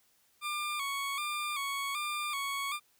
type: tone with vibrato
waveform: 20% pulse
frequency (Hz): 1153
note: D6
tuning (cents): -32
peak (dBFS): -28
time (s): 0.41-2.8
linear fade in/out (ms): 50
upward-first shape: square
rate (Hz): 1.3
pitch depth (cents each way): 64
effects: white hiss -69 dBFS RMS until 2.99 s